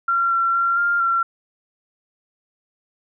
sine tone with pitch steps, 1373 / 1360 / 1373 / 1399 / 1363 Hz, F6 / F6 / F6 / F6 / F6, -30 / -46 / -30 / +3 / -43 cents, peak -16 dBFS, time 0.08-1.23 s, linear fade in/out 5 ms, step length 230 ms, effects none

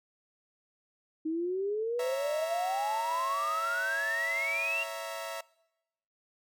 sine exponential sweep, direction up, 311.1 to 2794 Hz, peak -29 dBFS, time 1.25-4.84 s, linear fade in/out 10 ms
sawtooth chord, A# diminished, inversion first, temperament equal, 554.4 / 659.3 / 932.3 Hz, C#5 / E5 / A#5, 0 / 0 / 0 cents, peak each -39 / -34 / -39 dBFS, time 1.99-5.41 s, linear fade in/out 5 ms
effects noise-tail reverb RT60 0.9 s tail -23 dB re dry

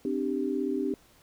sine chord, C suspended second, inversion none, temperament equal with one note detuned, 261.6 / 298.6 / 392 Hz, C4 / D4 / G4, 0 / +29 / 0 cents, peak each -31 dBFS, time 0.05-0.94 s, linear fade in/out 2 ms, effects pink hiss -60 dBFS RMS until 1.22 s

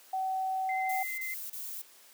sine tone, 759 Hz, F#5, 44 cents sharp, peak -29 dBFS, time 0.13-1.03 s, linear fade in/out 5 ms
sine tone with vibrato, 2069 Hz, C7, 20 cents flat, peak -35 dBFS, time 0.69-1.34 s, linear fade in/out 2 ms, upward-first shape triangle, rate 13 Hz, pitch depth 12 cents each way
violet noise bursts, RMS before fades -40 dBFS, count 3, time 0.89-1.818 s, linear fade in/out 5 ms, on 290 ms, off 29 ms
effects white hiss -57 dBFS RMS until 2.13 s + high-pass 300 Hz 12 dB/octave

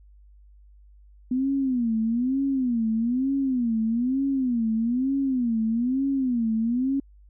sine tone with vibrato, 246.9 Hz, B3, in tune, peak -21 dBFS, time 1.31-7 s, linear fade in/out 5 ms, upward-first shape sine, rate 1.1 Hz, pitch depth 190 cents each way, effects added 50 Hz sine -49 dBFS peak until 7.29 s

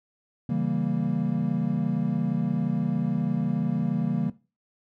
triangle chord, C# diminished seventh, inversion none, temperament equal, 138.59 / 164.81 / 196 / 233.1 Hz, C#3 / E3 / G3 / Bb3, 0 / 0 / 0 / 0 cents, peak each -28 / -27 / -28 / -26 dBFS, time 0.49-4.3 s, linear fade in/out 5 ms, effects noise-tail reverb RT60 0.3 s tail -17 dB re dry

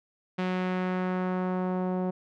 sawtooth tone with low-pass filter sweep, 183.7 Hz, F#3, 12 cents flat, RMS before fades -29 dBFS, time 0.38-2.11 s, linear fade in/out 10 ms, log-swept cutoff 2900 to 730 Hz, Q 1.1, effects none

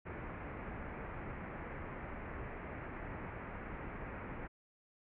pink low-pass noise, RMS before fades -45 dBFS, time 0.05-4.48 s, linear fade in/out 20 ms, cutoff 2300 Hz, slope 48 dB/octave, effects none

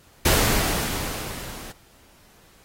pink noise with level ramp, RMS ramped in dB -18 to -40 dBFS, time 0.25-1.72 s, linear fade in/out 5 ms, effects pink hiss -55 dBFS RMS until 2.64 s + AAC 48 kbps

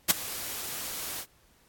white noise with ADSR envelope, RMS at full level -17 dBFS, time 0.08-1.26 s, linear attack 28 ms, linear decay 6 ms, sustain -19 dB, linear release 63 ms, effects pink hiss -63 dBFS RMS until 1.68 s + AAC 64 kbps

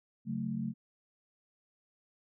sine chord, F# minor, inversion second, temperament just, 138.75 / 185 / 222 Hz, C#3 / F#3 / A3, +2 / 0 / +16 cents, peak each -39 / -38 / -35 dBFS, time 0.25-0.74 s, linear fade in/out 50 ms, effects none

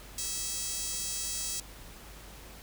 5% pulse tone with high-pass filter, 652 Hz, E5, 19 cents flat, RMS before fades -35 dBFS, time 0.18-1.6 s, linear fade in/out 2 ms, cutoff 6400 Hz, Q 0.52, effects added 50 Hz sine -50 dBFS peak until 2.62 s + pink hiss -50 dBFS RMS until 2.62 s

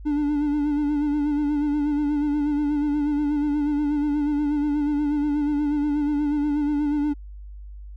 triangle tone with vibrato, 293.7 Hz, D4, in tune, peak -18 dBFS, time 0.05-7.14 s, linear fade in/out 20 ms, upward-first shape sine, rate 8.3 Hz, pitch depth 43 cents each way, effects added 50 Hz sine -36 dBFS peak until 7.96 s

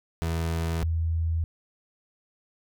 30% pulse / sine tone pair in turn, 82.41 / 81.96 Hz, E2 / E2, 0 / -9 cents, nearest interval unison, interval 9 cents, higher first, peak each -23 dBFS, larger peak neither, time 0.22-0.83 / 0.83-1.44 s, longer neither, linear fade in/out 0 ms, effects none

